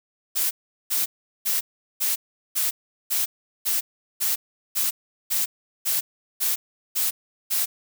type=noise bursts; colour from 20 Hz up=blue; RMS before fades=-23 dBFS; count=14; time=0.35-7.66 s; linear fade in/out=20 ms; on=160 ms; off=390 ms; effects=none